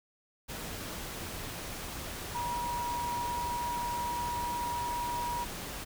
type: tone in noise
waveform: sine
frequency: 960 Hz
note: B5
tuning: 49 cents flat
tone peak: -32 dBFS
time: 2.34-5.45 s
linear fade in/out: 20 ms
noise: pink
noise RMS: -40 dBFS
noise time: 0.48-5.85 s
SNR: +5 dB
effects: none